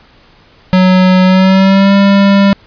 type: tone with pitch glide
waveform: square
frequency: 185 to 198.28 Hz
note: F#3 to G3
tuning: 0 to +20 cents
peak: -5 dBFS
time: 0.73-2.53 s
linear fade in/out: 0 ms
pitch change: +120 cents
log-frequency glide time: 1.24-1.94 s
effects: pink hiss -44 dBFS RMS until 2.66 s + resampled to 11025 Hz